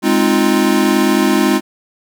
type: chord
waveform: square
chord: F minor seventh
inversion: first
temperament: equal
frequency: 207.7 / 261.6 / 311.1 / 349.2 Hz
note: Ab3 / C4 / Eb4 / F4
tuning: 0 / 0 / 0 / 0 cents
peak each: -17 dBFS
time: 0.02-1.61 s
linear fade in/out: 50 ms
effects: none